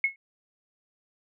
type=tone with exponential decay; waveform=sine; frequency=2181 Hz; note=C#7; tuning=29 cents flat; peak=-17 dBFS; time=0.04-0.16 s; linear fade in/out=2 ms; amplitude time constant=25 ms; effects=none